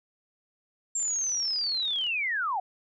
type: linear sweep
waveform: sine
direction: down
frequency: 7459 to 709 Hz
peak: -26 dBFS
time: 0.95-2.6 s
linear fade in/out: 5 ms
type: click train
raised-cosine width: 0.2 ms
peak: -31 dBFS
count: 41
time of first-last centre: 1-2.067 s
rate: 37.5 Hz
effects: none